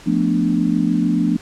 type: chord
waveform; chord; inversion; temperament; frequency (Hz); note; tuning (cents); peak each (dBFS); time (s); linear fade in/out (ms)
sine; B half-diminished seventh; second; equal; 174.61 / 220 / 246.9 / 293.7; F3 / A3 / B3 / D4; 0 / 0 / 0 / 0; -20; 0.06-1.37; 10
effects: pink hiss -42 dBFS RMS until 1.41 s + low-pass 8000 Hz 12 dB/octave